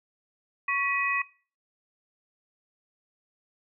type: tone cluster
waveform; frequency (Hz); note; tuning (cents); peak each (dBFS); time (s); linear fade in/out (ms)
sine; 1111 / 1944 / 2513; C#6 / B6 / D#7; +4 / -28 / +17; -29; 0.68-1.22; 5
effects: noise-tail reverb RT60 0.4 s tail -21 dB re dry